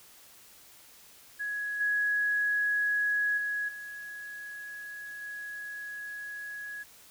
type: tone with level steps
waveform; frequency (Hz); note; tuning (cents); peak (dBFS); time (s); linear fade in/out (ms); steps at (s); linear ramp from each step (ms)
sine; 1672; G#6; +11; -31 / -25 / -29 / -39 / -37; 1.39-6.84; 20; 1.8 / 3.37 / 3.68 / 5.21; 10
effects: white hiss -55 dBFS RMS until 7.1 s